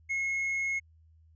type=tone with tanh clipping; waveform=sine; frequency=2169 Hz; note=C#7; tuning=38 cents flat; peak=-29 dBFS; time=0.09-0.8 s; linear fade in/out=20 ms; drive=3 dB; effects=added 80 Hz sine -57 dBFS peak until 1.35 s + resampled to 16000 Hz